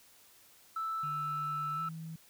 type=tone; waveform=sine; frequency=1318.5 Hz; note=E6; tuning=in tune; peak=-32 dBFS; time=0.76-1.89 s; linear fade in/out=5 ms
type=tone with pitch glide; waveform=sine; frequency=148.5 to 161.94 Hz; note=D3 to E3; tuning=+20 to -30 cents; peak=-40 dBFS; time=1.03-2.16 s; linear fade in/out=5 ms; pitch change=+150 cents; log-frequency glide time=1.75-1.81 s
effects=tanh soft clip ceiling -29 dBFS + white hiss -61 dBFS RMS until 2.29 s